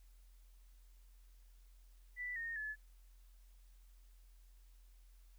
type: tone with pitch steps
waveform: sine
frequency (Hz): 1975.5 / 1843.2 / 1719.8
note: B6 / A#6 / A6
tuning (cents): 0 / -20 / -40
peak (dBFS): -40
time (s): 2.16-2.76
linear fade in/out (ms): 50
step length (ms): 200
effects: added 43 Hz sine -59 dBFS peak until 5.38 s + white hiss -75 dBFS RMS until 5.38 s